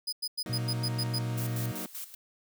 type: tone bursts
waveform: 40% pulse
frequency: 4978 Hz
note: D#8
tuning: in tune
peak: -29 dBFS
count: 8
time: 0.07-1.19 s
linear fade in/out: 10 ms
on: 56 ms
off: 96 ms
type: chord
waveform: sawtooth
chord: D# minor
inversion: first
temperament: equal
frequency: 185 / 233.1 / 311.1 Hz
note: F#3 / A#3 / D#4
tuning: 0 / 0 / 0 cents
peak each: -38 dBFS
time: 0.46-1.86 s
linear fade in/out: 0 ms
type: tone with pitch glide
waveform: sine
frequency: 120.5 to 119.6 Hz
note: B2 to A#2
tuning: -42 to +45 cents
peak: -30 dBFS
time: 0.49-1.72 s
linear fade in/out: 10 ms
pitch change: -13 cents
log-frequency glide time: 0.72-1.47 s
type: noise with tremolo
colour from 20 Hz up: blue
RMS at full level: -39 dBFS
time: 1.37-2.15 s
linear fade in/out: 10 ms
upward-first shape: square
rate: 5.2 Hz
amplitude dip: 75%
effects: none